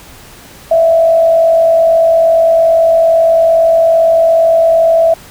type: tone with frequency modulation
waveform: sine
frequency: 659.3 Hz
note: E5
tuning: in tune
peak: -5 dBFS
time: 0.71-5.14 s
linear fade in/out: 5 ms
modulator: 48.8 Hz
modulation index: 0.4
effects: pink hiss -36 dBFS RMS until 5.3 s